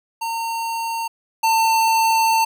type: tone pair in turn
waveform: square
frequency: 914 / 897.8 Hz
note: A#5 / A5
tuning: -34 / +35 cents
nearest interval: unison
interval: 31 cents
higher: first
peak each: -23 / -15 dBFS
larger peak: second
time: 0.21-1.08 / 1.43-2.45 s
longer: second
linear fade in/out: 10 ms
effects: none